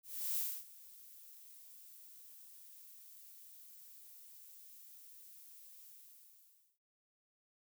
violet noise with ADSR envelope, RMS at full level -36 dBFS, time 0.03-6.79 s, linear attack 340 ms, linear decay 270 ms, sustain -21 dB, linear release 920 ms, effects none

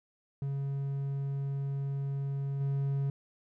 triangle tone with level steps, 138.59 Hz, C#3, in tune, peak -29 / -26 dBFS, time 0.42-3.1 s, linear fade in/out 2 ms, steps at 2.6 s, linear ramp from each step 10 ms, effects none

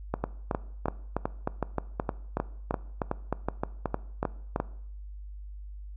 two click trains, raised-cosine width 1 ms, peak -13 / -13 dBFS, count 15 / 13, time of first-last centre 0.24-4.561 / 0.14-4.601 s, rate 3.24 / 2.69 Hz, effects noise-tail reverb RT60 0.7 s tail -19 dB re dry + added 50 Hz sine -39 dBFS peak until 5.96 s

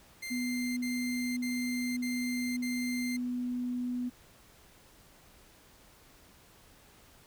sawtooth tone bursts, 2094 Hz, C7, 1 cent sharp, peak -34 dBFS, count 5, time 0.22-3.17 s, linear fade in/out 10 ms, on 550 ms, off 50 ms
sine tone, 246.9 Hz, B3, in tune, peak -31 dBFS, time 0.3-4.1 s, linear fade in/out 20 ms
effects pink hiss -59 dBFS RMS until 7.26 s

